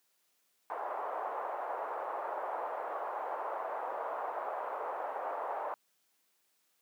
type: band-pass noise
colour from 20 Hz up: white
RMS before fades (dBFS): -38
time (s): 0.7-5.74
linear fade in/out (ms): 0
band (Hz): 540 to 1000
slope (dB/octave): 24
effects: white hiss -75 dBFS RMS until 6.81 s + high-pass 200 Hz 12 dB/octave